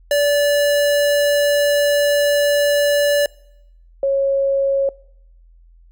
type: tone pair in turn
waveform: square / sine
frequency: 579 / 548.4 Hz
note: D5 / C#5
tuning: -25 / -19 cents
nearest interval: minor second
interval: 94 cents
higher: first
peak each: -14 dBFS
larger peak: neither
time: 0.11-3.26 / 4.03-4.89 s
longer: first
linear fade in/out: 2 ms
effects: noise-tail reverb RT60 0.8 s tail -24 dB re dry + added 42 Hz sine -45 dBFS peak until 5.91 s